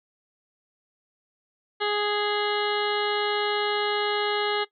harmonic tone, 415.3 Hz, G#4, in tune, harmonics 1 / 2 / 3 / 4 / 5 / 7 / 8 / 9 / 10, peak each -27 / -30 / -32 / -33 / -34 / -35 / -36 / -37 / -37 dBFS, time 1.8-4.65 s, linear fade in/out 20 ms, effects noise-tail reverb RT60 0.1 s tail -18 dB re dry

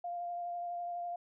sine tone with vibrato, 698.5 Hz, F5, in tune, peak -36 dBFS, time 0.04-1.16 s, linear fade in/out 5 ms, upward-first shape sine, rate 12 Hz, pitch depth 14 cents each way, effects none

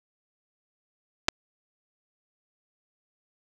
clicks, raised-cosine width 0.2 ms, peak -5 dBFS, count 2, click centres 1.284 / 1.287 s, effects none

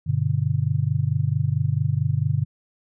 sine chord, G major, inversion none, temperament just, 98 / 122.5 / 147 Hz, G2 / B2 / D3, 0 / -14 / +2 cents, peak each -25 / -23 / -23 dBFS, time 0.06-2.45 s, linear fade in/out 20 ms, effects none

